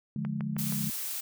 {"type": "chord", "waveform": "sine", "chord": "D diminished", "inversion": "none", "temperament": "just", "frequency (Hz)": [146.83, 176.2, 211.4], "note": ["D3", "F3", "Ab3"], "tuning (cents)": [0, 16, 31], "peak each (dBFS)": [-34, -37, -33], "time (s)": [0.16, 0.9], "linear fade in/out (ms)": 2}
{"type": "click train", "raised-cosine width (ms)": 0.5, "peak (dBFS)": -26, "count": 4, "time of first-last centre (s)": [0.25, 0.724], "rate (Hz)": 6.33}
{"type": "noise", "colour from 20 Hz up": "blue", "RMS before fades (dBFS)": -35, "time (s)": [0.58, 1.21], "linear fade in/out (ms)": 10}
{"effects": []}